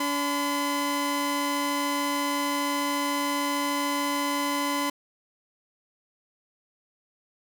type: tone pair together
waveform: sawtooth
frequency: 285.5 / 1016 Hz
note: D4 / B5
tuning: -49 / +49 cents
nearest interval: octave + minor seventh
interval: 2198 cents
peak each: -24 / -24 dBFS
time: 0-4.9 s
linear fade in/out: 5 ms
effects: none